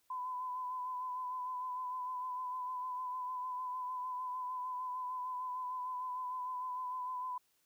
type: tone with vibrato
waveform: sine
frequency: 1007 Hz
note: B5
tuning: 33 cents sharp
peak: -37 dBFS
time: 0.1-7.38 s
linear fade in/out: 5 ms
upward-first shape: sine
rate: 6.6 Hz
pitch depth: 27 cents each way
effects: white hiss -75 dBFS RMS until 7.65 s